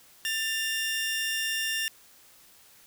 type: tone pair together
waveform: sawtooth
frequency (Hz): 1783.5 / 2796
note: A6 / F7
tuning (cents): +23 / +1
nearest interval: minor sixth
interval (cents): 778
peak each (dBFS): -27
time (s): 0.25-1.88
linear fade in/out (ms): 0
effects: white hiss -56 dBFS RMS until 2.86 s